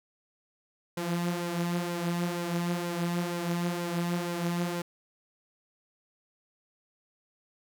sawtooth tone with flanger, 173.2 Hz, F3, 14 cents flat, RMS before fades -31 dBFS, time 0.97-4.82 s, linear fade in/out 5 ms, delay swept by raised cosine 2 to 6.9 ms, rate 2.1 Hz, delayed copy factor +0.55, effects none

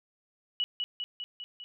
sine tone with echo, 2936 Hz, F#7, 14 cents flat, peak -26 dBFS, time 0.6-0.64 s, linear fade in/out 0 ms, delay 200 ms, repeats 5, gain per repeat -3 dB, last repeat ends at 1.64 s, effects none

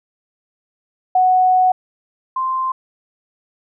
sine tone pair in turn, 740 / 1044.2 Hz, F#5 / C6, 0 / -4 cents, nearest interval tritone, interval 596 cents, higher second, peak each -10 / -17 dBFS, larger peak first, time 1.15-1.72 / 2.36-2.72 s, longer first, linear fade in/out 5 ms, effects none

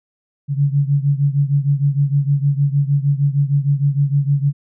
sine beating tone pair, 139.7 / 146.2 Hz, C#3 / D3, +14 / -7 cents, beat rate 6.5 Hz, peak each -15 / -18 dBFS, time 0.48-4.53 s, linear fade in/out 50 ms, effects none

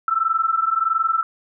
sine tone pair together, 1316 / 1337.5 Hz, E6 / E6, -3 / +25 cents, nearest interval unison, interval 28 cents, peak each -20 / -20 dBFS, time 0.08-1.23 s, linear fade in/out 2 ms, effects none

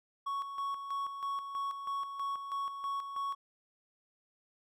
triangle tone with tremolo, 1111 Hz, C#6, 4 cents sharp, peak -31 dBFS, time 0.26-3.35 s, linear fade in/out 10 ms, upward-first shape square, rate 3.1 Hz, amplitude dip 55%, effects none

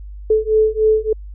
sine beating tone pair, 433.1 / 436.5 Hz, A4 / A4, -27 / -14 cents, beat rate 3.4 Hz, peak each -15 dBFS, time 0.3-1.13 s, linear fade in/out 5 ms, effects added 50 Hz sine -30 dBFS peak until 1.34 s

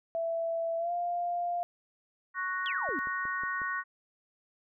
sine tone with pitch glide, 664 to 699.4 Hz, E5 to F5, +12 to +2 cents, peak -29 dBFS, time 0.15-1.63 s, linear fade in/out 0 ms, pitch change +90 cents, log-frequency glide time 0.78-0.92 s
sine chord, F# major, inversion second, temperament equal, 1108.7 / 1480 / 1864.7 Hz, C#6 / F#6 / A#6, 0 / 0 / 0 cents, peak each -35 dBFS, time 2.34-3.84 s, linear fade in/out 50 ms
sine exponential sweep, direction down, 3484 to 245.5 Hz, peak -34 dBFS, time 2.66-2.99 s, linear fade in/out 0 ms
click train, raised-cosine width 2 ms, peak -34 dBFS, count 5, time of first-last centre 2.89-3.617 s, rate 5.5 Hz
effects none

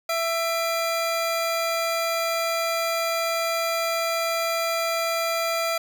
25% pulse tone pair together, 665.3 / 2393 Hz, E5 / D7, +16 / +32 cents, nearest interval octave + minor seventh, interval 2216 cents, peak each -20 / -26 dBFS, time 0.09-5.78 s, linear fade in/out 5 ms, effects none

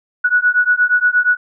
sine beating tone pair, 1465 / 1473.5 Hz, F#6 / F#6, -18 / -8 cents, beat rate 8.5 Hz, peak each -14 dBFS, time 0.24-1.37 s, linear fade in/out 10 ms, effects none

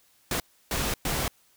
pink noise bursts at uneven times, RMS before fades -28 dBFS, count 3, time 0.31-0.4 / 0.71-0.94 / 1.05-1.28 s, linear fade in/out 2 ms, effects white hiss -63 dBFS RMS until 1.56 s

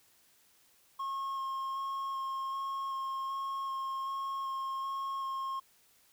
triangle tone with vibrato, 1079 Hz, C#6, 47 cents flat, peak -32 dBFS, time 0.99-5.6 s, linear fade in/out 10 ms, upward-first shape square, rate 1.3 Hz, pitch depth 9 cents each way, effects white hiss -66 dBFS RMS until 6.12 s

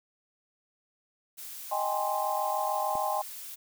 blue noise, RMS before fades -42 dBFS, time 1.37-3.56 s, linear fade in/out 20 ms
sine chord, Ab major seventh, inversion second, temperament equal, 622.3 / 784 / 830.6 / 1046.5 Hz, Eb5 / G5 / Ab5 / C6, 0 / 0 / 0 / 0 cents, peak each -34 / -32 / -32 / -33 dBFS, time 1.71-3.22 s, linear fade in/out 10 ms
click, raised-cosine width 2 ms, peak -30 dBFS, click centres 2.954 s
effects none

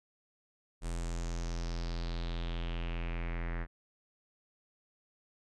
square tone with low-pass filter sweep, 42.43 Hz, F1, 49 cents flat, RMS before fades -36 dBFS, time 0.81-3.67 s, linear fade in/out 50 ms, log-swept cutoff 8800 to 1800 Hz, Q 3.7, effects none

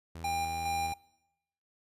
sawtooth tone, 82.41 Hz, E2, in tune, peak -38 dBFS, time 0.15-0.93 s, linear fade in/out 5 ms
square tone with tremolo, 800 Hz, G5, 35 cents sharp, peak -31 dBFS, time 0.24-0.94 s, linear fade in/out 5 ms, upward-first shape square, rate 2.4 Hz, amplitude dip 35%
effects noise-tail reverb RT60 0.9 s tail -22 dB re dry + resampled to 32000 Hz

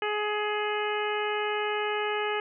harmonic tone, 420 Hz, G#4, 19 cents sharp, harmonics 1 / 2 / 3 / 4 / 5 / 6 / 7, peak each -30 / -33 / -35 / -36 / -37 / -38 / -38 dBFS, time 0.02-2.4 s, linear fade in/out 2 ms, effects none

